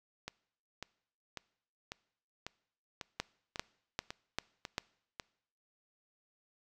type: two click trains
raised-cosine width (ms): 0.2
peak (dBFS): -23 / -16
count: 10 / 5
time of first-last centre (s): 0.28-5.198 / 3.2-4.781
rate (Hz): 1.83 / 2.53
effects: noise-tail reverb RT60 0.7 s tail -23 dB re dry